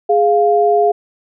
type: tone pair together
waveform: sine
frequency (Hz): 415.3 / 699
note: G#4 / F5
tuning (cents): 0 / +1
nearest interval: major sixth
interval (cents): 901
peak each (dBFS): -12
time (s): 0.09-0.92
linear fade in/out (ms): 10
effects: none